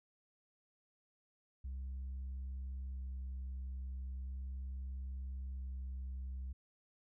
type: tone with vibrato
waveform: sine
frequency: 65.41 Hz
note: C2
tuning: in tune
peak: -38 dBFS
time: 1.64-6.53 s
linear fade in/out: 10 ms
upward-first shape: square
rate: 0.38 Hz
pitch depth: 8 cents each way
effects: tanh soft clip ceiling -39 dBFS